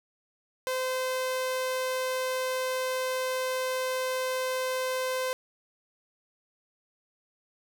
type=tone; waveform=sawtooth; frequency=515 Hz; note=C5; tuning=28 cents flat; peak=-24 dBFS; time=0.67-5.33 s; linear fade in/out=0 ms; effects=none